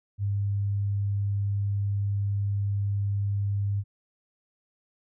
sine tone, 100.6 Hz, G2, 45 cents sharp, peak -24 dBFS, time 0.18-3.84 s, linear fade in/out 50 ms, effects none

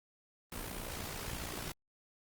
pink noise with amplitude modulation, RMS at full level -39 dBFS, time 0.52-1.72 s, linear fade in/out 2 ms, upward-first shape sine, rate 58.1 Hz, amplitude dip 60%, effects Opus 32 kbps

